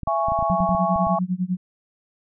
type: clicks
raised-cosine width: 5 ms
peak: -19 dBFS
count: 12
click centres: 0.033 / 0.075 / 0.285 / 0.32 / 0.39 / 0.426 / 0.5 / 0.604 / 0.692 / 0.749 / 0.96 / 1.069 s
type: chord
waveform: sine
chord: C# minor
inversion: first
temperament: equal with one note detuned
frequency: 668.1 / 830.6 / 1108.7 Hz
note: E5 / G#5 / C#6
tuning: +23 / 0 / 0 cents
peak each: -23 / -24 / -24 dBFS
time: 0.07-1.19 s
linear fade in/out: 5 ms
type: tone with tremolo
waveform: sine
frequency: 182.4 Hz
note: F#3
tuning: 24 cents flat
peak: -18 dBFS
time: 0.5-1.57 s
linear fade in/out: 2 ms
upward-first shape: sine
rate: 10 Hz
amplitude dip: 95%
effects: none